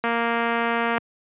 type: click train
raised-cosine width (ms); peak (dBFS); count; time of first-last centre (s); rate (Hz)
0.5; -9; 220; 0.04-0.98; 233
effects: high-pass 150 Hz 12 dB/octave + resampled to 8000 Hz